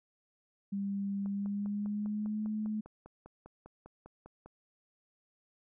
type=tone with pitch glide; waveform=sine; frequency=198.8 to 214.3 Hz; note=G3 to A3; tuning=+25 to -45 cents; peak=-32 dBFS; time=0.72-2.81 s; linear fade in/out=10 ms; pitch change=+130 cents; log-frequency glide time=1.27-2.45 s
type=click train; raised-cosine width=1 ms; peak=-37 dBFS; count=17; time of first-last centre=1.26-4.46 s; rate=5 Hz
effects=none